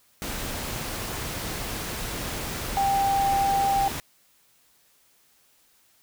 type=tone in noise; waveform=sine; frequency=790 Hz; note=G5; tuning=13 cents sharp; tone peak=-20 dBFS; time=2.77-3.88 s; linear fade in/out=0 ms; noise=pink; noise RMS=-32 dBFS; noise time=0.22-4 s; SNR=+9 dB; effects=white hiss -62 dBFS RMS until 6.02 s